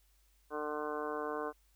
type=harmonic tone; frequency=150.3 Hz; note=D3; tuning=40 cents sharp; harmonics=2 / 3 / 4 / 5 / 6 / 7 / 8 / 9 / 10; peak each=-44 / -39 / -44 / -45 / -52 / -42 / -47 / -52 / -47 dBFS; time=0.5-1.53 s; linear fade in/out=50 ms; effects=added 50 Hz sine -67 dBFS peak until 1.75 s + white hiss -73 dBFS RMS until 1.75 s